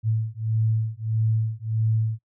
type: beating tone pair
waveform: sine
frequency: 110 / 111.6 Hz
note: A2 / A2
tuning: 0 / +25 cents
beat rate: 1.6 Hz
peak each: -24 dBFS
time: 0.03-2.19 s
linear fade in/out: 50 ms
effects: noise-tail reverb RT60 0.1 s tail -26 dB re dry